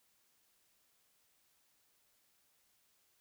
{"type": "silence", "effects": ["white hiss -74 dBFS RMS until 3.2 s"]}